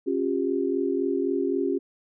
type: tone cluster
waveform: sine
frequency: 275 / 354.9 / 398.7 Hz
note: C#4 / F4 / G4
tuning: -14 / +28 / +29 cents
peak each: -27 dBFS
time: 0.06-1.79 s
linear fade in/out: 20 ms
effects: none